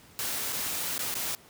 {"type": "noise with dropouts", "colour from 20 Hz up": "white", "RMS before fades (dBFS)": -32, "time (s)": [0.19, 1.35], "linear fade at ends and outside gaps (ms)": 0, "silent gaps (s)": [[0.524, 0.528], [0.98, 0.992], [1.141, 1.153]], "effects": ["pink hiss -55 dBFS RMS until 1.49 s", "high-pass 60 Hz 12 dB/octave"]}